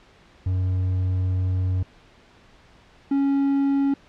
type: tone pair in turn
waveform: triangle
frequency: 92.5 / 277.2 Hz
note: F#2 / C#4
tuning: 0 / 0 cents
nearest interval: octave + perfect fifth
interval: 1900 cents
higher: second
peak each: -18 / -16 dBFS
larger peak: second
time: 0.46-1.83 / 3.11-3.94 s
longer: first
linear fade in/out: 5 ms
effects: pink hiss -53 dBFS RMS until 4.08 s + low-pass 4000 Hz 12 dB/octave